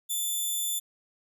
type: tone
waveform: 5% pulse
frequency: 3520 Hz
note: A7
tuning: in tune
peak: -20 dBFS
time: 0.09-0.8 s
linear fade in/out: 20 ms
effects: none